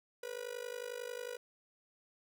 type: tone with amplitude modulation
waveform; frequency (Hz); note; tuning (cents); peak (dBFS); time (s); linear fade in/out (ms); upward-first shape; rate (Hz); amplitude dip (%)
45% pulse; 488.4; B4; -19; -37; 0.23-1.37; 5; sine; 51.1; 90
effects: none

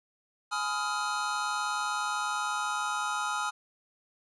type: chord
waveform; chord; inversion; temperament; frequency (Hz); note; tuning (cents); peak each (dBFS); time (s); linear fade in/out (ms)
square; F half-diminished seventh; first; just; 838.1 / 1005.8 / 1257.2 / 1396.9; Ab5 / Cb6 / Eb6 / F6; +16 / +31 / +18 / 0; -36 / -39 / -34 / -35; 0.51-3.51; 20
effects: resampled to 22050 Hz + 11-bit

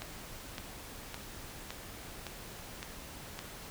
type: click train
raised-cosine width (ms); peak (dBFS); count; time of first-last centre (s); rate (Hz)
0.2; -22; 7; 0.02-3.391; 1.78
effects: pink hiss -47 dBFS RMS until 3.7 s

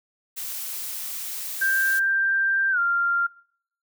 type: noise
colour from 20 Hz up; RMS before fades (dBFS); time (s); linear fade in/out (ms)
blue; -32; 0.36-2; 20
type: tone with pitch glide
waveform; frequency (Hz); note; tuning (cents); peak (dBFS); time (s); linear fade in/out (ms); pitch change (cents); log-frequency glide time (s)
sine; 1579 to 1390.6; G6 to F6; +12 to -8; -19; 1.61-3.27; 10; -220; 2.71-2.79
effects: noise-tail reverb RT60 0.6 s tail -22 dB re dry

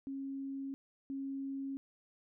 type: tone pair in turn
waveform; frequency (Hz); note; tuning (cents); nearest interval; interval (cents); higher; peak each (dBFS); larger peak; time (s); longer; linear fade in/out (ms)
sine; 272.5 / 272.5; C#4 / C#4; -29 / -29; unison; 0; neither; -38 / -37; second; 0.07-0.74 / 1.1-1.77; neither; 0
effects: none

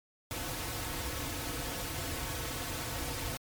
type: noise with comb filter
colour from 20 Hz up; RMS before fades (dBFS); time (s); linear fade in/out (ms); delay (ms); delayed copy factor
pink; -37; 0.31-3.37; 0; 5; -0.75
effects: MP3 96 kbps

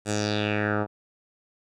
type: tone with low-pass filter sweep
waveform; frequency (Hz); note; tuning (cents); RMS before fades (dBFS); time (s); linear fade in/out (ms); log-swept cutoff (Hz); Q
10% pulse; 104.9; G#2; +18; -26; 0.05-0.87; 50; 8700 to 990; 3.6
effects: none

